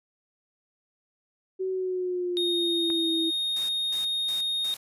sine tone with pitch glide, 376.7 to 327.9 Hz, F#4 to E4, +31 to -9 cents, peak -26 dBFS, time 1.59-3.31 s, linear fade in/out 20 ms, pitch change -240 cents, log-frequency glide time 1.7-3.11 s
triangle tone, 3707 Hz, A#7, 10 cents flat, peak -24 dBFS, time 2.37-4.74 s, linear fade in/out 0 ms
click, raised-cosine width 0.5 ms, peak -25 dBFS, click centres 2.902 s
white noise bursts, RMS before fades -42 dBFS, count 4, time 3.56-4.77 s, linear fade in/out 5 ms, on 130 ms, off 230 ms
effects resampled to 32000 Hz

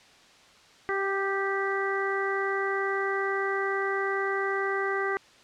harmonic tone with a mistuned harmonic, 391.1 Hz, G4, 4 cents flat, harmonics 1 / 2 / 3 / 4 / 5, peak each -29 / -35 / -33 / -33 / -33 dBFS, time 0.89-5.17 s, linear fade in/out 0 ms, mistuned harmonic 3, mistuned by +17 cents, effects white hiss -55 dBFS RMS until 5.43 s + low-pass 5000 Hz 12 dB/octave

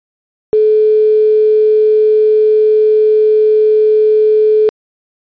sine tone with quantisation, 430.1 Hz, A4, 39 cents flat, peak -6 dBFS, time 0.53-4.69 s, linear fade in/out 0 ms, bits 6, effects resampled to 11025 Hz

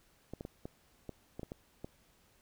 clicks, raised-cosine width 2 ms, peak -28 dBFS, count 9, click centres 0.336 / 0.409 / 0.451 / 0.655 / 1.093 / 1.395 / 1.432 / 1.519 / 1.845 s, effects pink hiss -68 dBFS RMS until 2.41 s

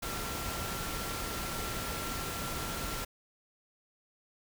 sine tone in noise, 1363 Hz, F6, 43 cents flat, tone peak -43 dBFS, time 0.02-3.05 s, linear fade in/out 10 ms, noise pink, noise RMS -37 dBFS, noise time 0.02-3.05 s, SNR -9 dB, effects none

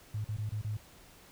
sine tone with dropouts, 106.4 Hz, G#2, 42 cents sharp, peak -32 dBFS, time 0.14-0.77 s, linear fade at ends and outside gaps 5 ms, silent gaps 0.245-0.287 / 0.367-0.383 / 0.494-0.52 / 0.616-0.645 s, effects pink hiss -57 dBFS RMS until 1.31 s

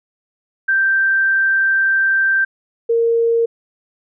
sine tone pair in turn, 1568 / 462.4 Hz, G6 / A#4, 0 / -14 cents, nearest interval octave + major sixth, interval 2114 cents, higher first, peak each -12 dBFS, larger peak neither, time 0.68-2.45 / 2.89-3.46 s, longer first, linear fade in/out 10 ms, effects none

